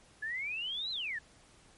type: exponential two-way sweep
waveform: sine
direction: up then down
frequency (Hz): 1684 to 4136 to 1684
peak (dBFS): -34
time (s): 0.22-1.19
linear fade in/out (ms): 10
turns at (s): 0.91
effects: pink hiss -61 dBFS RMS until 1.77 s + MP3 48 kbps